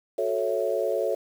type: chord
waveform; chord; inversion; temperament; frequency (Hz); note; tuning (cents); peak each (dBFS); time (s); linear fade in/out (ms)
sine; F# minor seventh; none; equal; 370 / 440 / 554.4 / 659.3; F#4 / A4 / C#5 / E5; 0 / 0 / 0 / 0; -31 / -28 / -27 / -30; 0.18-1.15; 5
effects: 8-bit